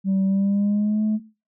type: tone with pitch glide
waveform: sine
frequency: 192.6 to 214.9 Hz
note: G3 to A3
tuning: -30 to -41 cents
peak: -16 dBFS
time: 0.04-1.2 s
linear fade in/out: 50 ms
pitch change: +189 cents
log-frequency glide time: 0.25-1.03 s
effects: noise-tail reverb RT60 0.3 s tail -17 dB re dry + tanh soft clip ceiling -16 dBFS